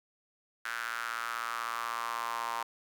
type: tone with high-pass filter sweep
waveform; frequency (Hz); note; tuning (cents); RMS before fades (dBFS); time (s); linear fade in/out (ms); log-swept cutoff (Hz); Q
sawtooth; 116.2; A#2; -5; -36; 0.65-2.63; 5; 1500 to 970; 4.8
effects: none